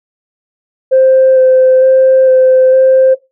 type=tone with vibrato; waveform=sine; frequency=521 Hz; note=C5; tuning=7 cents flat; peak=-3 dBFS; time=0.91-3.15 s; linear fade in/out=20 ms; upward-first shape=square; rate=1.1 Hz; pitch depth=11 cents each way; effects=noise-tail reverb RT60 0.2 s tail -17 dB re dry + tanh soft clip ceiling 0 dBFS